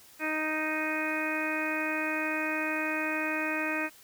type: harmonic tone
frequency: 311.1 Hz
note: D#4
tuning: in tune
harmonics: 1 / 2 / 3 / 4 / 5 / 6 / 7 / 8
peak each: -34 / -37 / -40 / -40 / -36 / -37 / -40 / -34 dBFS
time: 0.19-3.9 s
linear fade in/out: 50 ms
effects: white hiss -55 dBFS RMS until 4.03 s